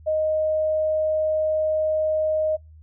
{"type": "tone", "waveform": "sine", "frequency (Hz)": 622.3, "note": "D#5", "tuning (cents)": 0, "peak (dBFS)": -19, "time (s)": [0.06, 2.57], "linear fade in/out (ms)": 20, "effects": ["noise-tail reverb RT60 0.2 s tail -26 dB re dry", "added 78 Hz sine -44 dBFS peak until 2.82 s"]}